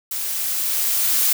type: noise with level ramp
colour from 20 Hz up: blue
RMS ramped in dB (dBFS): -26 to -17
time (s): 0.11-1.33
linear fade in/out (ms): 5
effects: none